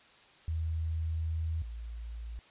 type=tone pair in turn; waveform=sine; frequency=80.7 / 57.06 Hz; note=E2 / A#1; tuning=-36 / -36 cents; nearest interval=tritone; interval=600 cents; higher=first; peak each=-30 / -38 dBFS; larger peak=first; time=0.48-1.62 / 1.62-2.39 s; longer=first; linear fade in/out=0 ms; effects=white hiss -59 dBFS RMS until 2.5 s + resampled to 8000 Hz